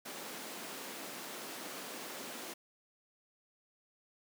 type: high-pass noise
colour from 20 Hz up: pink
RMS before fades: -45 dBFS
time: 0.05-2.54 s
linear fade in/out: 10 ms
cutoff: 220 Hz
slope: 24 dB/octave
effects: none